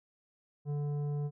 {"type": "tone with tanh clipping", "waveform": "sine", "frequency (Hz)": 145.8, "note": "D3", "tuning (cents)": -12, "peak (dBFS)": -33, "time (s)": [0.65, 1.31], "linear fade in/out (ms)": 50, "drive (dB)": 10, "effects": []}